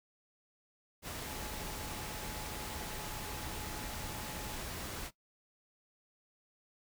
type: tone in noise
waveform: sine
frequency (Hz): 852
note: G#5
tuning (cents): +44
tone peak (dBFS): -51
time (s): 1.23-4.59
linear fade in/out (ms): 50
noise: pink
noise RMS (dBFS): -42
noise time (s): 1.02-5.11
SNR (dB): -12
effects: noise-tail reverb RT60 0.1 s tail -17 dB re dry